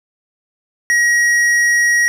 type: tone with hard clipping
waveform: sine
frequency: 1900 Hz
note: A#6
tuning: 33 cents sharp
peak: -12 dBFS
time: 0.9-2.08 s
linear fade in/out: 0 ms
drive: 9 dB
effects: none